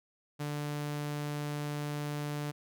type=tone; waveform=sawtooth; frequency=147.2 Hz; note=D3; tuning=4 cents sharp; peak=-30 dBFS; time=0.39-2.52 s; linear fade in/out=20 ms; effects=none